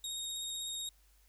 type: tone with vibrato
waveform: 25% pulse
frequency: 3737 Hz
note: A#7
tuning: 4 cents sharp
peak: -33 dBFS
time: 0.04-0.89 s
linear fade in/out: 2 ms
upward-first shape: sine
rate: 16 Hz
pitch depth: 19 cents each way
effects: added 50 Hz sine -64 dBFS peak until 1.28 s + white hiss -70 dBFS RMS until 1.28 s